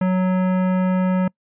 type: tone with hard clipping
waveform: sine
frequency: 185 Hz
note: F#3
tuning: in tune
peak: -18 dBFS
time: 0.01-1.28 s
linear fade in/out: 5 ms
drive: 16 dB
effects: noise-tail reverb RT60 0.1 s tail -26 dB re dry + resampled to 8000 Hz